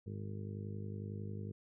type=harmonic tone; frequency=51 Hz; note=G#1; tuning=31 cents flat; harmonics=2 / 3 / 4 / 5 / 6 / 7 / 8 / 9; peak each=-42 / -50 / -47 / -57 / -60 / -54 / -55 / -55 dBFS; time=0.06-1.52 s; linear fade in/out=10 ms; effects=none